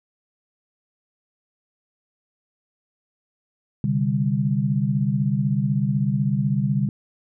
sine chord, C suspended second, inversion none, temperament equal with one note detuned, 130.81 / 146.83 / 198.96 Hz, C3 / D3 / G3, 0 / 0 / +26 cents, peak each -23 dBFS, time 3.84-6.89 s, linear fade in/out 2 ms, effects none

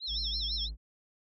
sine tone with vibrato, 3729 Hz, A#7, in tune, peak -34 dBFS, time 0-0.71 s, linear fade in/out 50 ms, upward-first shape sine, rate 6 Hz, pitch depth 220 cents each way
sine tone with tremolo, 5350 Hz, E8, 25 cents sharp, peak -33 dBFS, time 0.06-0.69 s, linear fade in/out 50 ms, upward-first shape sine, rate 11 Hz, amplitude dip 45%
triangle tone, 52.7 Hz, G#1, 26 cents sharp, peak -34 dBFS, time 0.07-0.77 s, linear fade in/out 50 ms
effects none

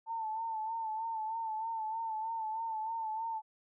sine tone with vibrato, 890 Hz, A5, 20 cents sharp, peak -34 dBFS, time 0.06-3.42 s, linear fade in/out 50 ms, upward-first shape sine, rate 3.2 Hz, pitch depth 48 cents each way, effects none

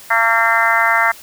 harmonic tone, 228.1 Hz, A#3, 37 cents flat, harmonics 3 / 4 / 5 / 6 / 7 / 8 / 9, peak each -21 / -19 / -21 / -18 / -19 / -18 / -19 dBFS, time 0.1-1.12 s, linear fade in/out 10 ms, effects white hiss -39 dBFS RMS until 1.22 s

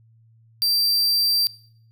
45% pulse tone, 4699 Hz, D8, in tune, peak -17 dBFS, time 0.62-1.47 s, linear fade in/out 0 ms, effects noise-tail reverb RT60 0.6 s tail -20 dB re dry + added 113 Hz sine -52 dBFS peak until 1.91 s

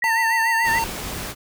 sine tone with vibrato, 1875 Hz, A#6, 10 cents sharp, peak -19 dBFS, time 0.02-0.79 s, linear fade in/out 5 ms, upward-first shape sine, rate 6.9 Hz, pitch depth 99 cents each way
square tone with pitch glide, 905 to 911.8 Hz, A5 to A#5, +48 to -39 cents, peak -21 dBFS, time 0.04-0.84 s, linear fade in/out 0 ms, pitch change +13 cents, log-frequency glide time 0.42-0.55 s
pink noise, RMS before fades -30 dBFS, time 0.63-1.35 s, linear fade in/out 50 ms
effects none

